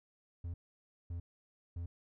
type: tone bursts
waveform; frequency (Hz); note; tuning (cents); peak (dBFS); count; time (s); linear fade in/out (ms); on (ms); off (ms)
triangle; 85.7; F2; -32; -36; 3; 0.44-1.86; 5; 100; 560
effects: none